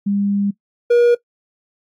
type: tone pair in turn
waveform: sine / triangle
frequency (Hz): 201.1 / 478.3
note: G3 / A#4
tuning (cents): +44 / +44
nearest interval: octave + minor third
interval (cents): 1500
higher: second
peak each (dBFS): -15 / -7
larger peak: second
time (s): 0.06-0.51 / 0.9-1.15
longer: first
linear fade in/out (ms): 10
effects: noise-tail reverb RT60 0.1 s tail -19 dB re dry + AAC 64 kbps